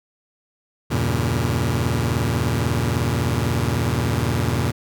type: chord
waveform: sawtooth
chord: E diminished seventh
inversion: none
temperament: just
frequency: 82.41 / 98.89 / 118.67 / 142.4 Hz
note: E2 / G2 / Bb2 / Db3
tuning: 0 / +16 / +31 / +47 cents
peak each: -21 / -23 / -18 / -22 dBFS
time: 0.9-4.72 s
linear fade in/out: 20 ms
effects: none